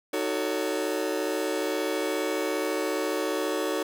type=chord; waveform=40% pulse; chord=D# half-diminished seventh; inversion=none; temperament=just; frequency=311.1 / 373.4 / 448 / 560 Hz; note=D#4 / F#4 / A4 / C#5; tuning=0 / +16 / +31 / +18 cents; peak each=-31 dBFS; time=0.13-3.83 s; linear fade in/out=5 ms; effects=none